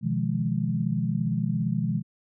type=chord; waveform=sine; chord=F half-diminished seventh; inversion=second; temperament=just; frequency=125.72 / 157.15 / 174.61 / 209.5 Hz; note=Cb3 / Eb3 / F3 / Ab3; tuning=+31 / +18 / 0 / +15 cents; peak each=-29 dBFS; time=0.01-2.03 s; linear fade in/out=50 ms; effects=none